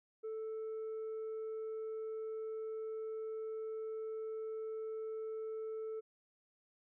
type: tone with tanh clipping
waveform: sine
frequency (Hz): 440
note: A4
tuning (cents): 0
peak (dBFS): -40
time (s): 0.23-6.01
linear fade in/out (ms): 20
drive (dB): 2
effects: none